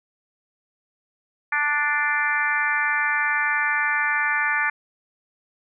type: harmonic tone with a mistuned harmonic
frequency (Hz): 293.7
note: D4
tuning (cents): 0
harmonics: 3 / 4 / 5 / 6 / 7 / 8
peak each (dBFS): -29 / -29 / -26 / -23 / -28 / -30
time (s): 1.52-4.7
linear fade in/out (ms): 5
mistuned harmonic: 7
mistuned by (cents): +22
effects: none